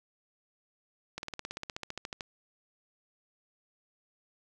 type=slowing click train; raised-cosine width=0.2 ms; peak=-20 dBFS; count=17; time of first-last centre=1.18-2.208 s; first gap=51 ms; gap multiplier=1.03; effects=none